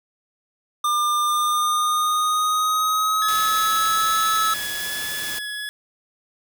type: tone with pitch glide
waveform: square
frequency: 1200 to 1301.1 Hz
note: D6 to E6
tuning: +37 to -23 cents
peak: -19 dBFS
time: 0.84-4.54 s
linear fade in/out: 5 ms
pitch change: +140 cents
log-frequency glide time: 1.26-3.88 s
type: tone with vibrato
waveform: 25% pulse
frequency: 1700 Hz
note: G#6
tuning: 40 cents sharp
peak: -24 dBFS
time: 3.22-5.69 s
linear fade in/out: 0 ms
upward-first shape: sine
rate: 1.2 Hz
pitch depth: 13 cents each way
type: noise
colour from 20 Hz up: white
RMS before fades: -31 dBFS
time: 3.28-5.39 s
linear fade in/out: 5 ms
effects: none